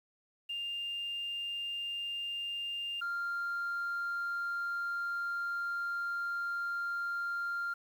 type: tone pair in turn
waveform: sine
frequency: 2802 / 1393.7 Hz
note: F7 / F6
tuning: +5 / -4 cents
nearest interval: octave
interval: 1209 cents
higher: first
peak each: -34 / -31 dBFS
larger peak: second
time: 0.49-3.01 / 3.01-7.74 s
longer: second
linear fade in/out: 10 ms
effects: tanh soft clip ceiling -31 dBFS + 10-bit